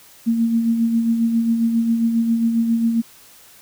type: tone with tremolo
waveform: sine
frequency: 229.7 Hz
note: A#3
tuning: 25 cents flat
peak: -13 dBFS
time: 0.26-3.02 s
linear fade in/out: 20 ms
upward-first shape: sine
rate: 7.4 Hz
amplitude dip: 45%
effects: white hiss -47 dBFS RMS until 3.61 s